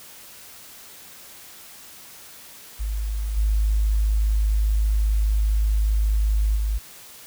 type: tone with level steps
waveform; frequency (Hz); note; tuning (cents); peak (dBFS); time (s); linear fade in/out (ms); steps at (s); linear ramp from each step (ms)
sine; 52.5; G#1; +19; -23 / -17 / -20; 2.79-6.79; 20; 3.36 / 6.55; 20
effects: white hiss -44 dBFS RMS until 7.26 s